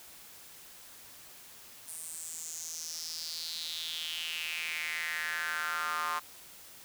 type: tone with high-pass filter sweep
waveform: square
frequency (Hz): 81.3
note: E2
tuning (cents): -23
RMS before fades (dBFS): -37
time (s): 1.87-6.2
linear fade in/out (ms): 20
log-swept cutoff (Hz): 9500 to 1100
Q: 5
effects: white hiss -52 dBFS RMS until 6.84 s